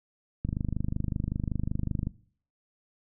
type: click train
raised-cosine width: 5 ms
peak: -17 dBFS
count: 42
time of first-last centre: 0.45-2.071 s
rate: 25.3 Hz
effects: noise-tail reverb RT60 0.5 s tail -19 dB re dry